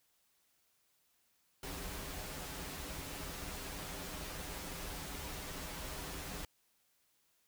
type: noise with comb filter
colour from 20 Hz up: pink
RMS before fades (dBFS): -44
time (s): 1.63-6.45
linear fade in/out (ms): 2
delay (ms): 8.8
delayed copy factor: -0.65
effects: white hiss -75 dBFS RMS until 7.47 s